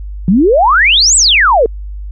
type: exponential two-way sweep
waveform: sine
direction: up then down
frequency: 168.9 to 8200 to 419.8 Hz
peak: -5 dBFS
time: 0.28-1.66 s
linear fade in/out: 2 ms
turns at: 1.16 s
effects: added 50 Hz sine -21 dBFS peak until 2.11 s